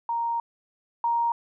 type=tone pair in turn; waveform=sine; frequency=932.3 / 936.2 Hz; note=A#5 / A#5; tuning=0 / +7 cents; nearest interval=unison; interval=7 cents; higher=second; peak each=-24 / -21 dBFS; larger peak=second; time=0.09-0.4 / 1.04-1.32 s; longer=first; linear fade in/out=2 ms; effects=none